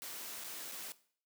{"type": "noise with dropouts", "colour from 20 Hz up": "white", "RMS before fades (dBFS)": -45, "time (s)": [0.02, 0.92], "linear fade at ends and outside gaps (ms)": 0, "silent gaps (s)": [[0.439, 0.444], [0.715, 0.72]], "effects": ["noise-tail reverb RT60 0.5 s tail -17 dB re dry", "high-pass 200 Hz 12 dB/octave"]}